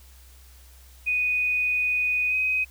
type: tone with pitch glide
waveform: sine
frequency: 2484 to 2517 Hz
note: D#7 to D#7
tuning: -3 to +19 cents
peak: -21 dBFS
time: 1.06-2.65 s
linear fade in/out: 20 ms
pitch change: +22 cents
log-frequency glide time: 2.29-2.34 s
effects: added 64 Hz sine -48 dBFS peak until 2.7 s + white hiss -55 dBFS RMS until 2.7 s